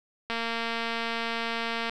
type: click train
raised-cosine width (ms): 0.3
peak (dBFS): -15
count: 368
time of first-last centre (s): 0.3-1.896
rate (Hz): 230
effects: none